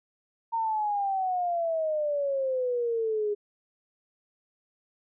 sine exponential sweep, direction down, 924 to 409.8 Hz, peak -25 dBFS, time 0.52-3.35 s, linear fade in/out 20 ms, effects none

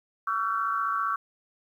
sine tone cluster, 1132 / 1336 / 1391 / 1539 Hz, C#6 / E6 / F6 / G6, +36 / +23 / -7 / -32 cents, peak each -28 / -29 / -35 / -36 dBFS, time 0.27-1.16 s, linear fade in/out 5 ms, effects 10-bit

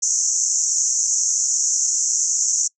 pink band-pass noise, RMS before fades -20 dBFS, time 0.02-2.68 s, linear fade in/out 10 ms, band 5900 to 7300 Hz, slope 96 dB/octave, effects noise-tail reverb RT60 0.1 s tail -25 dB re dry

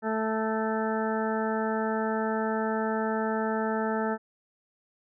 harmonic tone, 220 Hz, A3, in tune, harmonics 1 / 2 / 3 / 4 / 6 / 7 / 8, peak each -30 / -31 / -34 / -33 / -36 / -40 / -40 dBFS, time 0.02-4.18 s, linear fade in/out 50 ms, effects none

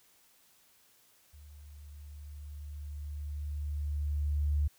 sine tone with level ramp, 73.42 Hz, D2, in tune, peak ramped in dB -50 to -25 dBFS, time 1.33-4.68 s, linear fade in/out 10 ms, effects white hiss -65 dBFS RMS until 4.78 s

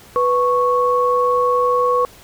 sine tone pair together, 493.9 / 1105.3 Hz, B4 / C#6, 0 / -5 cents, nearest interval octave + major second, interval 1395 cents, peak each -16 dBFS, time 0.16-2.05 s, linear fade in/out 0 ms, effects pink hiss -44 dBFS RMS until 2.23 s

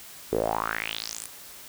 sawtooth tone with band-pass filter sweep, 55 Hz, A1, in tune, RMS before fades -30 dBFS, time 0.32-1.26 s, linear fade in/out 0 ms, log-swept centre 400 to 9800 Hz, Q 5.3, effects white hiss -45 dBFS RMS until 1.68 s

